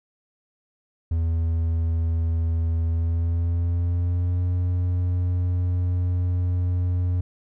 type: tone with pitch glide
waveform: triangle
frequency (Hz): 82.41 to 89.35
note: E2 to F2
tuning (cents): 0 to +40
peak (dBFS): -18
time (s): 1.11-7.21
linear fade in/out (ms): 5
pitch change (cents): +140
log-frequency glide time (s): 2.87-4.43
effects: none